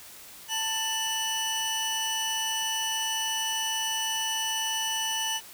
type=tone pair together; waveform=25% pulse; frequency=886.9 / 2960 Hz; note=A5 / F#7; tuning=+14 / 0 cents; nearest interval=octave + major sixth; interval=2086 cents; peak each=-29 / -25 dBFS; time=0.48-5.41 s; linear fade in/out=50 ms; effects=white hiss -47 dBFS RMS until 5.53 s